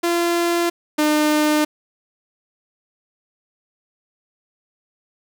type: tone pair in turn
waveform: sawtooth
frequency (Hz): 343 / 302.5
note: F4 / D#4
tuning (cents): -31 / -49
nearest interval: major second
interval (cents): 218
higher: first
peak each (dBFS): -13 / -11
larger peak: second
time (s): 0.03-0.7 / 0.98-1.65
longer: neither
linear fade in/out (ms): 10
effects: none